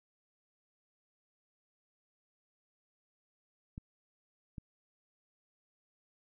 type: clicks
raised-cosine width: 5 ms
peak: -30 dBFS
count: 2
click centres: 3.779 / 4.582 s
effects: none